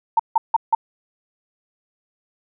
sine tone bursts, 903 Hz, A5, 45 cents sharp, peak -11 dBFS, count 4, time 0.17-0.75 s, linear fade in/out 5 ms, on 25 ms, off 160 ms, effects none

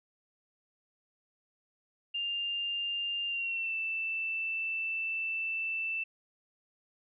sine tone with pitch glide, 2800 to 2658 Hz, F7 to E7, +4 to +14 cents, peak -31 dBFS, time 2.14-6.04 s, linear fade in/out 10 ms, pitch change -90 cents, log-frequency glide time 3.27-3.75 s, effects none

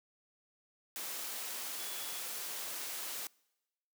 sine tone in noise, 3394 Hz, G#7, 37 cents sharp, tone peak -50 dBFS, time 1.79-2.2 s, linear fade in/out 0 ms, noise white, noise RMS -41 dBFS, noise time 0.96-3.27 s, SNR -12 dB, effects noise-tail reverb RT60 1.0 s tail -26 dB re dry + high-pass 300 Hz 12 dB/octave

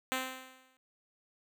5% pulse tone with exponential decay, 259.6 Hz, C4, 13 cents flat, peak -18 dBFS, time 0.12-0.77 s, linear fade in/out 0 ms, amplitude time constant 140 ms, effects none

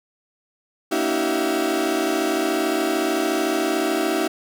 35% pulse tone cluster, 235.3 / 287.2 / 320.8 / 381 / 679 Hz, A#3 / D4 / E4 / G4 / F5, +16 / -39 / -47 / -49 / -49 cents, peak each -31 / -26 / -22 / -23 / -26 dBFS, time 0.91-4.28 s, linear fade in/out 10 ms, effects none

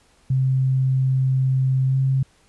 sine tone with pitch glide, 131.6 to 133.51 Hz, C3 to C3, +10 to +35 cents, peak -16 dBFS, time 0.3-2.23 s, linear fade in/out 5 ms, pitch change +25 cents, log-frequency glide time 1.86-1.97 s, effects pink hiss -58 dBFS RMS until 2.48 s + resampled to 24000 Hz

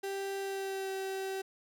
35% pulse tone with pitch glide, 392 to 384.6 Hz, G4 to G4, 0 to -33 cents, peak -33 dBFS, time 0.03-1.42 s, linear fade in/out 10 ms, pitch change -33 cents, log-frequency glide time 0.39-0.9 s, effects none

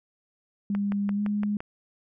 sine tone with pitch glide, 201.8 to 206.9 Hz, G#3 to G#3, -49 to -6 cents, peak -24 dBFS, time 0.7-1.57 s, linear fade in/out 2 ms, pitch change +43 cents, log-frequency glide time 1.15-1.21 s
click train, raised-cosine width 0.5 ms, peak -21 dBFS, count 6, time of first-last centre 0.75-1.605 s, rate 5.85 Hz
effects none

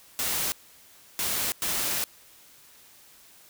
white noise bursts at uneven times, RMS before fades -28 dBFS, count 3, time 0.19-0.52 / 1.19-1.52 / 1.62-2.04 s, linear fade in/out 0 ms, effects white hiss -54 dBFS RMS until 3.49 s

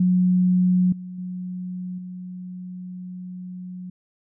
sine tone with level steps, 181.8 Hz, F#3, 30 cents flat, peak -15 / -32 / -28 / -32 dBFS, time 0-3.9 s, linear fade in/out 5 ms, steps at 0.92 / 1.18 / 1.98 s, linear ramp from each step 5 ms, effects none

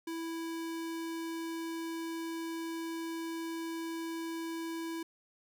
square tone, 329.6 Hz, E4, in tune, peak -37 dBFS, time 0.07-5.03 s, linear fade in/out 5 ms, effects none

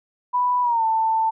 sine tone with pitch glide, 987.8 to 890.3 Hz, B5 to A5, 0 to +20 cents, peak -17 dBFS, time 0.33-1.31 s, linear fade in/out 20 ms, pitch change -180 cents, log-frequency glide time 0.62-0.84 s, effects none

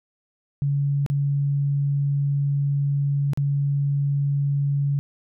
sine tone with dropouts, 141.4 Hz, C#3, 35 cents sharp, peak -19 dBFS, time 0.62-4.99 s, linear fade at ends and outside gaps 0 ms, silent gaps 1.063-1.1 / 3.334-3.374 s, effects none

